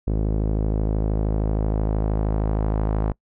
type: tone with low-pass filter sweep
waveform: sawtooth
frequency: 53 Hz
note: G#1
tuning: 36 cents sharp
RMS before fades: -22 dBFS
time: 0.07-3.12 s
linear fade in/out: 5 ms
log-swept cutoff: 430 to 920 Hz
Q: 1.1
effects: noise-tail reverb RT60 0.1 s tail -24 dB re dry